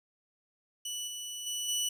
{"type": "tone with level steps", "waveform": "20% pulse", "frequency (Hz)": 2960, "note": "F#7", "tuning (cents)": 0, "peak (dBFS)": [-30, -33, -28, -24], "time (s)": [0.85, 1.89], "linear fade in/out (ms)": 5, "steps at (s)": [1.07, 1.46, 1.68], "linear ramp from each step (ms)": 10, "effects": []}